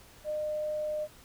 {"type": "tone", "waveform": "sine", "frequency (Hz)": 608, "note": "D#5", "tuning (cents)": -40, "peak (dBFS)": -30, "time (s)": [0.24, 1.08], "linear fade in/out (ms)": 50, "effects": ["pink hiss -55 dBFS RMS until 1.24 s"]}